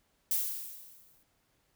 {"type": "noise with exponential decay", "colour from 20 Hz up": "violet", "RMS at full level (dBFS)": -28, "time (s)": [0.31, 1.23], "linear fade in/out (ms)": 2, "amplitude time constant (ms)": 200, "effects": ["pink hiss -73 dBFS RMS until 1.75 s"]}